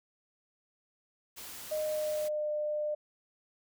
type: noise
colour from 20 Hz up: white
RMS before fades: -45 dBFS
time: 1.36-2.29 s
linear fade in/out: 20 ms
type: tone with pitch glide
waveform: sine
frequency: 615 to 601 Hz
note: D#5 to D5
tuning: -20 to +40 cents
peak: -30 dBFS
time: 1.71-2.95 s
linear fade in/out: 10 ms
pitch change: -40 cents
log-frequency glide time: 1.82-2.52 s
effects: none